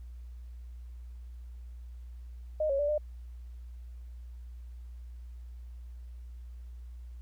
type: tone with pitch steps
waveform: sine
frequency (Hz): 616 / 551 / 582 / 601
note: D#5 / C#5 / D5 / D5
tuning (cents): -17 / -11 / -16 / +40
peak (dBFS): -26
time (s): 2.6-2.98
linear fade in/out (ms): 5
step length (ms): 95
effects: added 60 Hz sine -42 dBFS peak until 7.21 s + pink hiss -71 dBFS RMS until 7.21 s